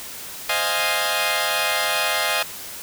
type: chord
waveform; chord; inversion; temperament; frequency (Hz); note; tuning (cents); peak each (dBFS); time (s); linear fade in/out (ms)
10% pulse; F minor seventh; second; equal; 523.3 / 622.3 / 698.5 / 830.6; C5 / Eb5 / F5 / Ab5; 0 / 0 / 0 / 0; -20 / -16 / -17 / -17; 0.49-2.43; 5
effects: white hiss -35 dBFS RMS until 2.82 s